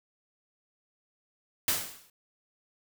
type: noise with exponential decay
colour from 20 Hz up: white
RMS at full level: -24 dBFS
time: 1.68-2.1 s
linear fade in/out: 2 ms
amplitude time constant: 91 ms
effects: none